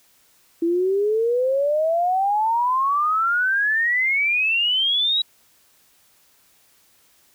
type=exponential sweep; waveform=sine; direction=up; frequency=329.6 to 3900 Hz; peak=-17 dBFS; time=0.62-5.22 s; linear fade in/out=5 ms; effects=white hiss -58 dBFS RMS until 7.34 s